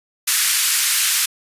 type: band-pass noise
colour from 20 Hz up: white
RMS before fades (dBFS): -18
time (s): 0.27-1.26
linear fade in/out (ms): 10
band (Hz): 1400 to 13000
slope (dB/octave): 24
effects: resampled to 32000 Hz